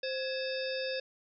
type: harmonic tone with a mistuned harmonic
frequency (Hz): 523.3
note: C5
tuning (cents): 0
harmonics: 1 / 3 / 5 / 7 / 9 / 10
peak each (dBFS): -34 / -42 / -42 / -43 / -44 / -44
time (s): 0.03-1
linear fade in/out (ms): 5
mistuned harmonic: 3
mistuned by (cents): +110
effects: none